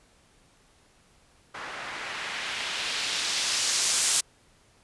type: noise with low-pass filter sweep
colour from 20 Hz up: blue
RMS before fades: -29 dBFS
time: 1.54-4.21 s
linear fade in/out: 10 ms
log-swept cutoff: 1300 to 8400 Hz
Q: 1.1
effects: pink hiss -61 dBFS RMS until 4.83 s + resampled to 24000 Hz